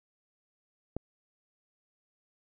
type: click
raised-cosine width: 2 ms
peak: -20 dBFS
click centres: 0.966 s
effects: none